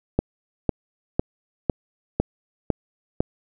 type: click train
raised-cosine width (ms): 2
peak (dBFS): -5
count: 7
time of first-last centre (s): 0.19-3.205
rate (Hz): 1.99
effects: none